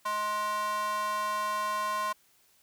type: tone with high-pass filter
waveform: square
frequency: 210 Hz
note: G#3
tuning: 19 cents sharp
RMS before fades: -31 dBFS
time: 0.05-2.13 s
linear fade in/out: 10 ms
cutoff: 950 Hz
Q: 5.7
effects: white hiss -65 dBFS RMS until 2.62 s